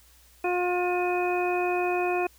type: harmonic tone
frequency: 357.4 Hz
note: F4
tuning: 40 cents sharp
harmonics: 1 / 2 / 3 / 4 / 5 / 7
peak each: -26 / -28 / -36 / -39 / -43 / -32 dBFS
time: 0.44-2.27 s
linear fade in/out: 5 ms
effects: added 60 Hz sine -58 dBFS peak until 2.38 s + white hiss -58 dBFS RMS until 2.38 s